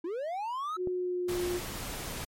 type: linear sweep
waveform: triangle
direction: up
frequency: 314 to 1318.5 Hz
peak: -30 dBFS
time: 0.04-0.77 s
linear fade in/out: 5 ms
type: tone with pitch glide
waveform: sine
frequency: 364 to 354.9 Hz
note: F#4 to F4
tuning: -28 to +28 cents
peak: -29 dBFS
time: 0.76-1.61 s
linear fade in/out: 50 ms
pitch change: -44 cents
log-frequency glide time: 0.9-1.39 s
type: click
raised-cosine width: 2 ms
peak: -25 dBFS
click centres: 0.873 s
type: noise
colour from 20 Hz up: pink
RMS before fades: -38 dBFS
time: 1.28-2.25 s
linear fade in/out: 10 ms
effects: MP3 64 kbps